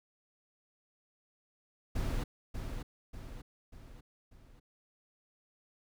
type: noise with echo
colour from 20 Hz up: brown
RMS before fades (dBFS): -33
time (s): 1.95-2.24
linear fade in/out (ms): 10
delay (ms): 590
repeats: 4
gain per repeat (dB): -6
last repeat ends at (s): 4.6
effects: none